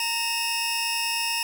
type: tone cluster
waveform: sawtooth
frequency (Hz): 924 / 2577 / 2801 / 5250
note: A#5 / E7 / F7 / E8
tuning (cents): -16 / -40 / +4 / -8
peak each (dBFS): -27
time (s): 0-1.43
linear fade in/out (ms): 2
effects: none